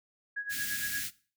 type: tone with tremolo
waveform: sine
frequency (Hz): 1661.2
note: G#6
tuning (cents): 0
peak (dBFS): -31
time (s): 0.36-1.04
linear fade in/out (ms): 10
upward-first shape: sine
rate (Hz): 8.7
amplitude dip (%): 75
type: band-stop noise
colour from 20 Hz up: white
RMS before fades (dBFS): -36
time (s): 0.49-1.11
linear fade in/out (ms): 50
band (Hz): 310 to 1400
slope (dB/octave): 96
effects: noise-tail reverb RT60 0.4 s tail -19 dB re dry